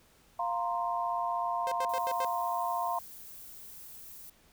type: chord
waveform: sine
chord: F suspended fourth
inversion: none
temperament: just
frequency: 698.5 / 931.3 / 1047.7 Hz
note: F5 / Bb5 / C6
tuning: 0 / -2 / +2 cents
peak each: -33 / -34 / -34 dBFS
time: 0.39-2.99 s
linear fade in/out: 5 ms
type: tone bursts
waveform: sawtooth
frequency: 523.3 Hz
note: C5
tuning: in tune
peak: -30 dBFS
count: 5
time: 1.67-2.248 s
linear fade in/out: 0 ms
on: 46 ms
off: 87 ms
type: noise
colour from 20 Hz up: violet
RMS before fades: -48 dBFS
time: 1.89-4.3 s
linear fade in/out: 5 ms
effects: pink hiss -63 dBFS RMS until 4.52 s